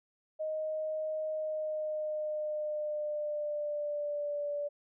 sine tone with pitch glide, 623 to 581.3 Hz, D#5 to D5, +2 to -18 cents, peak -32 dBFS, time 0.39-4.69 s, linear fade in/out 20 ms, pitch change -120 cents, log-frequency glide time 1.29-4.51 s, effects none

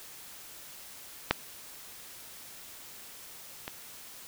clicks, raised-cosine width 0.3 ms, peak -6 / -20 dBFS, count 2, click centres 1.31 / 3.679 s, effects white hiss -48 dBFS RMS until 4.27 s

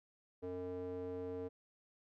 square tone with band-pass filter, 90.8 Hz, F#2, 32 cents flat, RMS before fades -43 dBFS, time 0.42-1.49 s, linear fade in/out 20 ms, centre 420 Hz, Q 3.8, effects none

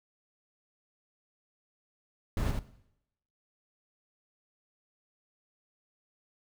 brown noise with echo, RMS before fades -29 dBFS, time 2.37-2.51 s, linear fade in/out 2 ms, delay 81 ms, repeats 1, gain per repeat -4 dB, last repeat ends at 2.591 s, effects noise-tail reverb RT60 0.8 s tail -17 dB re dry

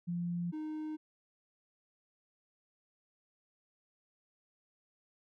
sine / triangle tone pair in turn, 173.5 / 309.1 Hz, F3 / D#4, -11 / -11 cents, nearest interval minor seventh, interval 1000 cents, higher second, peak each -33 / -35 dBFS, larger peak first, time 0.07-0.52 / 0.52-0.97 s, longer neither, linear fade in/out 20 ms, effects none

